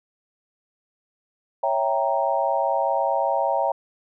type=chord; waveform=sine; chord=C# diminished seventh; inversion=none; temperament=equal; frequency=554.4 / 659.3 / 784 / 932.3 Hz; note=C#5 / E5 / G5 / Bb5; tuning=0 / 0 / 0 / 0 cents; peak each=-25 dBFS; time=1.63-3.72 s; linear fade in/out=5 ms; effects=none